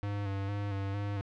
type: tone with vibrato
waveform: square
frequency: 100 Hz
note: G2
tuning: 35 cents sharp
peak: -33 dBFS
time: 0.03-1.21 s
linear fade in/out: 0 ms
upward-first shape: square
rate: 2.2 Hz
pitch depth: 31 cents each way
effects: low-pass 3000 Hz 12 dB/octave